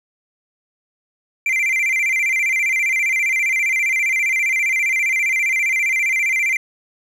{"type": "tone with vibrato", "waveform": "triangle", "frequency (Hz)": 2209, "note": "C#7", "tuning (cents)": -7, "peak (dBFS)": -14, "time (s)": [1.46, 6.57], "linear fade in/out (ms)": 2, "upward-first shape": "square", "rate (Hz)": 15, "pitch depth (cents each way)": 110, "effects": []}